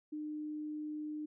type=tone; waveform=sine; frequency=303 Hz; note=D#4; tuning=46 cents flat; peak=-38 dBFS; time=0.12-1.26 s; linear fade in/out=10 ms; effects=none